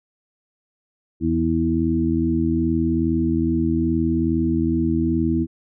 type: harmonic tone with a mistuned harmonic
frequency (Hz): 82.41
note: E2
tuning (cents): 0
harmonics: 1 / 2 / 3 / 4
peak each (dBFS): -25 / -25 / -22 / -21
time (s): 1.2-5.47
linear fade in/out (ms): 50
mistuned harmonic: 4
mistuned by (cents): -17
effects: none